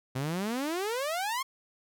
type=exponential sweep; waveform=sawtooth; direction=up; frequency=125.1 to 1099 Hz; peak=-26 dBFS; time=0.15-1.43 s; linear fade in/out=10 ms; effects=none